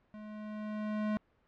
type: tone with level ramp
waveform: square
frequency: 212.7 Hz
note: G#3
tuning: 42 cents sharp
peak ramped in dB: -46 to -30 dBFS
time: 0.14-1.17 s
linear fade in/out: 0 ms
effects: pink hiss -71 dBFS RMS until 1.47 s + low-pass 2000 Hz 12 dB/octave